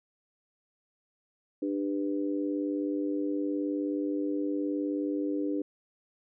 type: harmonic tone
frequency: 99.1 Hz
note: G2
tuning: 19 cents sharp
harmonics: 3 / 4 / 5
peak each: -29 / -36 / -37 dBFS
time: 1.62-5.62 s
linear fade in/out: 5 ms
effects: none